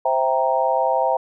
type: chord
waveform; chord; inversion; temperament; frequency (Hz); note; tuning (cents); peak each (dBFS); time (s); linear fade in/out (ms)
sine; C dominant seventh; none; equal; 523.3 / 659.3 / 784 / 932.3; C5 / E5 / G5 / Bb5; 0 / 0 / 0 / 0; -22; 0.05-1.17; 5
effects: none